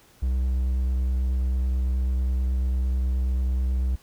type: tone with vibrato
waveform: triangle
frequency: 63.8 Hz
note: C2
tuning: 43 cents flat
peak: -19 dBFS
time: 0.22-3.96 s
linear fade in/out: 10 ms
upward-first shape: sine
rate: 9.2 Hz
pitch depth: 14 cents each way
effects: pink hiss -56 dBFS RMS until 4.02 s